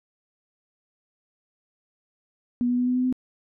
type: tone with pitch steps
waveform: sine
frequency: 243.4 / 245.7 / 247.9 / 250.2 / 252.6 / 254.9 Hz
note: B3 / B3 / B3 / B3 / B3 / C4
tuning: -25 / -9 / +7 / +23 / +39 / -45 cents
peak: -20 dBFS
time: 2.61-3.126 s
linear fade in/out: 0 ms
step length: 86 ms
effects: none

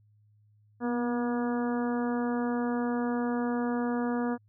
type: harmonic tone with a mistuned harmonic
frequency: 240 Hz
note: B3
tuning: 49 cents flat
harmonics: 1 / 2 / 3 / 4 / 5 / 6 / 7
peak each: -28 / -34 / -38 / -40 / -42 / -44 / -45 dBFS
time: 0.8-4.38 s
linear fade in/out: 50 ms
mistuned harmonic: 1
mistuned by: +22 cents
effects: added 105 Hz sine -60 dBFS peak until 4.48 s

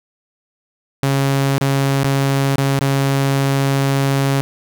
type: tone with dropouts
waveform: sawtooth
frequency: 137.4 Hz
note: C#3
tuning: 15 cents flat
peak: -10 dBFS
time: 1.03-4.41 s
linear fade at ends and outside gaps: 0 ms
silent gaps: 1.581-1.611 / 2.033-2.045 / 2.559-2.582 / 2.792-2.81 s
effects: none

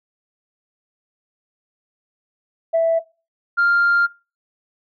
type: tone pair in turn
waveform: sine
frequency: 659.3 / 1397 Hz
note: E5 / F6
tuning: 0 / 0 cents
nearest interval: octave + minor second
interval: 1300 cents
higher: second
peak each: -12 dBFS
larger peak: neither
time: 2.73-3 / 3.57-4.07 s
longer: second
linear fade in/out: 20 ms
effects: noise-tail reverb RT60 0.3 s tail -21 dB re dry + tanh soft clip ceiling -10 dBFS

